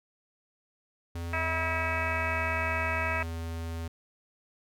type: tone with pitch glide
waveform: square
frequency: 84.8 to 82.77 Hz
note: E2 to E2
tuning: +50 to +8 cents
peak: -34 dBFS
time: 1.15-3.88 s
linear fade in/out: 5 ms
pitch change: -42 cents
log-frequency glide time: 1.68-2.41 s
type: harmonic tone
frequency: 323 Hz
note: E4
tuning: 35 cents flat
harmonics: 2 / 3 / 4 / 5 / 6 / 7 / 8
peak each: -36 / -36 / -36 / -36 / -36 / -36 / -36 dBFS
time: 1.33-3.23 s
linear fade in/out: 5 ms
effects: none